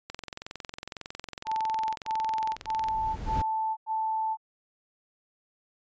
click train, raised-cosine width 0.2 ms, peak -20 dBFS, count 62, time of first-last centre 0.1-2.885 s, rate 21.9 Hz
sine tone bursts, 880 Hz, A5, in tune, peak -26 dBFS, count 5, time 1.45-4.372 s, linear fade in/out 50 ms, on 510 ms, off 93 ms
brown noise with exponential growth, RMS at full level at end -28 dBFS, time 2.27-3.42 s, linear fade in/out 5 ms, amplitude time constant 250 ms
effects resampled to 16000 Hz

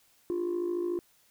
sine tone with amplitude modulation, 350 Hz, F4, 4 cents sharp, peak -23 dBFS, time 0.3-0.99 s, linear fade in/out 0 ms, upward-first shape sine, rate 53.7 Hz, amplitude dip 75%, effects tanh soft clip ceiling -25 dBFS + white hiss -65 dBFS RMS until 1.3 s

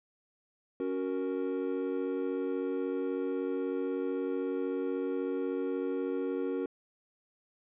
triangle chord, F# major, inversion second, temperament equal, 277.2 / 370 / 466.2 Hz, C#4 / F#4 / A#4, 0 / 0 / 0 cents, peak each -33 dBFS, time 0.8-6.66 s, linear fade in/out 2 ms, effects resampled to 8000 Hz

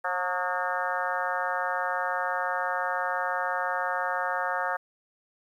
harmonic tone with a mistuned harmonic, 180 Hz, F#3, 47 cents flat, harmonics 3 / 4 / 5 / 6 / 7 / 8 / 9 / 10, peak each -35 / -33 / -33 / -36 / -34 / -35 / -34 / -38 dBFS, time 0.04-4.77 s, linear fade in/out 10 ms, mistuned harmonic 6, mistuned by +72 cents, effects 10-bit

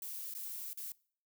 violet noise with dropouts, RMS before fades -43 dBFS, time 0.02-0.92 s, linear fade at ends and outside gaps 2 ms, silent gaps 0.339-0.349 / 0.732-0.773 s, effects noise-tail reverb RT60 0.5 s tail -23 dB re dry

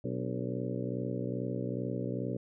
harmonic tone with a mistuned harmonic, 62.4 Hz, B1, 19 cents sharp, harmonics 2 / 3 / 4 / 5 / 6 / 7 / 8 / 9, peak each -37 / -39 / -40 / -41 / -42 / -42 / -43 / -44 dBFS, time 0.04-2.37 s, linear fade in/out 5 ms, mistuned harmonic 5, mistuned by -79 cents, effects none

